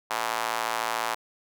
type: tone with high-pass filter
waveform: square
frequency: 57 Hz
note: A#1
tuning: 38 cents flat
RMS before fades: -29 dBFS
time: 0.1-1.15 s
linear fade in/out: 10 ms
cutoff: 900 Hz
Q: 1.8
effects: none